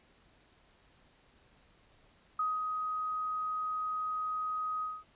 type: tone with ADSR envelope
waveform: sine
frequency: 1256 Hz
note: D#6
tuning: 16 cents sharp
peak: -28 dBFS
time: 2.39-5.04 s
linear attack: 5 ms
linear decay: 200 ms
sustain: -4 dB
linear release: 220 ms
effects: pink hiss -65 dBFS RMS until 5.15 s + resampled to 8000 Hz